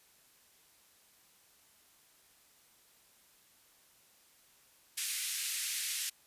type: band-pass noise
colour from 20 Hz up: white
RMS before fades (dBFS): -37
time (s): 4.97-6.1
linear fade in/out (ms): 10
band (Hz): 1900 to 12000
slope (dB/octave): 24
effects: white hiss -65 dBFS RMS until 6.26 s + resampled to 32000 Hz